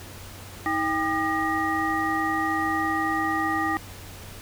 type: tone cluster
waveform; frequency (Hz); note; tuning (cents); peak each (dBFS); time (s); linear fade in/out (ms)
sine; 318.8 / 796 / 1211 / 1893; D#4 / G5 / D#6 / A#6; +42 / +26 / -47 / +26; -28; 0.66-3.77; 0
effects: added 94 Hz sine -43 dBFS peak until 4.41 s + pink hiss -43 dBFS RMS until 4.41 s

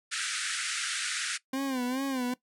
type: band-pass noise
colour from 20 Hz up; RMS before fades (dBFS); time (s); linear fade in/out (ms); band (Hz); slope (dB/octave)
pink; -33; 0.11-1.38; 20; 1300 to 10000; 96
type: tone with vibrato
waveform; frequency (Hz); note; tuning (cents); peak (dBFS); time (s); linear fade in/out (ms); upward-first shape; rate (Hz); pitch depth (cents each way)
40% pulse; 260; C4; -11; -28; 1.53-2.34; 5; sine; 2.4; 99
effects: noise-tail reverb RT60 0.1 s tail -18 dB re dry

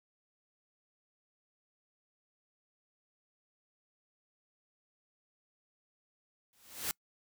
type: noise with exponential growth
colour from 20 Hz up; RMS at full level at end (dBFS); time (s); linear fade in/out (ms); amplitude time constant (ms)
white; -32; 6.53-6.91; 0; 81
effects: noise-tail reverb RT60 0.1 s tail -26 dB re dry

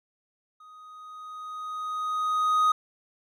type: tone with level ramp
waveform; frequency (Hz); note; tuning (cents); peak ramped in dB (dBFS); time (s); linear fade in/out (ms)
triangle; 1249; D#6; +6; -46 to -16; 0.6-2.72; 5
effects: none

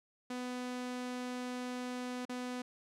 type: tone with dropouts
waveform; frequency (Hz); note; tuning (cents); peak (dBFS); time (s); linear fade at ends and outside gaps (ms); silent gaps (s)
sawtooth; 249.2; B3; +16; -34; 0.3-2.62; 5; 2.253-2.293
effects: low-pass 9000 Hz 12 dB/octave

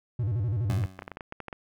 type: tone with vibrato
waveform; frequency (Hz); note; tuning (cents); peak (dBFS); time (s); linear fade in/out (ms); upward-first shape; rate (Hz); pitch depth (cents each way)
triangle; 109; A2; -16; -23; 0.19-0.86; 5; square; 12; 190
type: tone with exponential decay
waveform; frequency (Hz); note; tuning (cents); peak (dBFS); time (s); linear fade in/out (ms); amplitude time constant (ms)
20% pulse; 94; F#2; +28; -23; 0.7-1.16; 0; 99
type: clicks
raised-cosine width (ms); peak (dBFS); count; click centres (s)
0.5; -22; 11; 0.838 / 0.991 / 1.022 / 1.079 / 1.117 / 1.171 / 1.208 / 1.324 / 1.403 / 1.483 / 1.528
effects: none

